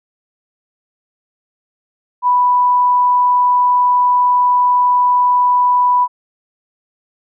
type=tone; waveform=sine; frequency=987.8 Hz; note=B5; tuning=in tune; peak=-9 dBFS; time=2.22-6.08 s; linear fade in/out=50 ms; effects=none